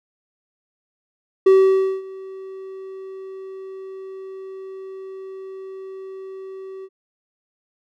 triangle tone with ADSR envelope, 382.7 Hz, G4, 42 cents flat, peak -6 dBFS, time 1.46-6.89 s, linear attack 8 ms, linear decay 550 ms, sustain -24 dB, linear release 49 ms, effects none

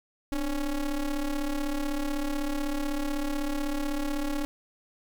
square ring-modulated tone, 138 Hz, C#3, 7 cents flat, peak -25 dBFS, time 0.32-4.45 s, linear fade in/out 0 ms, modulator 156 Hz, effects 9-bit

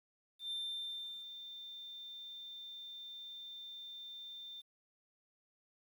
sine tone with ADSR envelope, 3581 Hz, A7, 30 cents sharp, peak -35 dBFS, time 0.39-4.62 s, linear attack 120 ms, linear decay 730 ms, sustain -11 dB, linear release 21 ms, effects tanh soft clip ceiling -36 dBFS + 11-bit

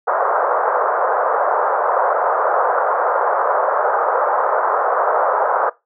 pink band-pass noise, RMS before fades -17 dBFS, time 0.07-5.7 s, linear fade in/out 10 ms, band 480 to 1400 Hz, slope 48 dB/octave, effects noise-tail reverb RT60 0.2 s tail -19 dB re dry

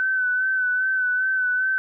sine tone with vibrato, 1515 Hz, F#6, 40 cents sharp, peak -19 dBFS, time 0-1.78 s, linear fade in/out 0 ms, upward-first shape sine, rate 2.5 Hz, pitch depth 32 cents each way, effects none

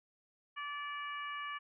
harmonic tone, 580 Hz, D5, 22 cents flat, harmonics 2 / 3 / 4 / 5, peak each -41 / -45 / -47 / -49 dBFS, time 0.56-1.59 s, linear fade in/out 20 ms, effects none

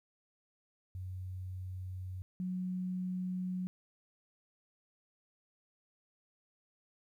sine tone pair in turn, 92.5 / 183.3 Hz, F#2 / F#3, 0 / -16 cents, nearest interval octave, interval 1184 cents, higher second, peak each -39 / -34 dBFS, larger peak second, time 0.95-2.22 / 2.4-3.67 s, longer neither, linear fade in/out 0 ms, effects 12-bit

